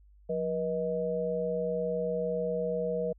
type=tone cluster; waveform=sine; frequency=179.3 / 481.4 / 629 Hz; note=F3 / B4 / D#5; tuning=+46 / -44 / +19 cents; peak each=-36 / -30 / -34 dBFS; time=0.29-3.13 s; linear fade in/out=10 ms; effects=added 50 Hz sine -55 dBFS peak until 3.18 s